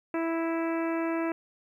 harmonic tone, 329.6 Hz, E4, in tune, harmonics 1 / 2 / 3 / 4 / 5 / 6 / 7 / 8, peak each -28 / -34 / -38 / -40 / -42 / -44 / -45 / -46 dBFS, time 0.14-1.32 s, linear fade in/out 2 ms, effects 11-bit

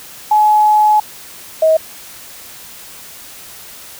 sine tone pair in turn, 849 / 636 Hz, G#5 / D#5, +38 / +38 cents, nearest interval perfect fourth, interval 500 cents, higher first, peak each -7 dBFS, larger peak neither, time 0.31-1 / 1.62-1.77 s, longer first, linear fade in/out 5 ms, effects white hiss -35 dBFS RMS until 3.99 s

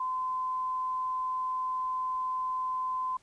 sine tone, 1026 Hz, C6, 34 cents flat, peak -29 dBFS, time 0-3.17 s, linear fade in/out 5 ms, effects pink hiss -64 dBFS RMS until 3.22 s + resampled to 22050 Hz

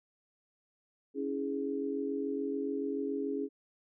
sine chord, C# minor, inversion none, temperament equal with one note detuned, 277.2 / 324.2 / 415.3 Hz, C#4 / E4 / G#4, 0 / -29 / 0 cents, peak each -35 / -40 / -35 dBFS, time 1.14-3.49 s, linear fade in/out 50 ms, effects none

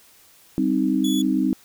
sine chord, C minor, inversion second, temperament equal, 196 / 261.6 / 311.1 Hz, G3 / C4 / Eb4, 0 / 0 / 0 cents, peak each -24 / -21 / -22 dBFS, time 0.58-1.53 s, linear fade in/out 0 ms
sawtooth tone, 3409 Hz, G#7, 45 cents sharp, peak -25 dBFS, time 1.04-1.22 s, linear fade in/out 5 ms
effects white hiss -53 dBFS RMS until 1.64 s

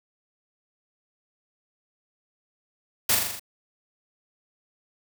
white noise with echo, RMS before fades -21 dBFS, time 3.09-3.15 s, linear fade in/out 5 ms, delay 41 ms, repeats 6, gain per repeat -3 dB, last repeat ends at 3.396 s, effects none

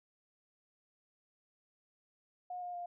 sine tone with pitch steps, 721 / 711.5 / 702.1 Hz, F#5 / F5 / F5, -45 / +32 / +9 cents, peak -39 dBFS, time 2.5-2.86 s, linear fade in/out 5 ms, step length 120 ms, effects none

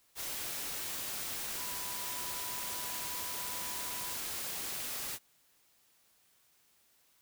sine tone in noise, 987.8 Hz, B5, in tune, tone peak -47 dBFS, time 1.56-4.17 s, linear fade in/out 50 ms, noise white, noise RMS -39 dBFS, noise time 0.15-5.19 s, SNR -11 dB, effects white hiss -69 dBFS RMS until 7.21 s

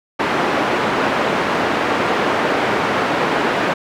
pink band-pass noise, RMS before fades -18 dBFS, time 0.19-3.74 s, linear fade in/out 10 ms, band 280 to 2000 Hz, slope 12 dB/octave, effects none

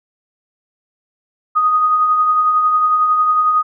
sine tone with tremolo, 1244.5 Hz, D#6, in tune, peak -9 dBFS, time 1.55-3.63 s, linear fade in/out 20 ms, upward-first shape triangle, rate 11 Hz, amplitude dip 40%, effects none

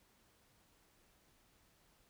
silence, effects pink hiss -71 dBFS RMS until 2.09 s

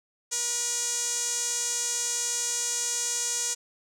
sawtooth tone with band-pass filter, 479.4 Hz, A#4, 48 cents sharp, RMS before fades -29 dBFS, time 0.31-3.55 s, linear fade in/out 20 ms, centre 7000 Hz, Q 4.7, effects none

